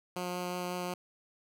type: tone with vibrato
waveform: 10% pulse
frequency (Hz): 179.1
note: F3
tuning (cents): +44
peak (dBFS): -26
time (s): 0.16-0.94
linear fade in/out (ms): 5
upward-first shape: triangle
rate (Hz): 5.5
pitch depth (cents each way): 9
effects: none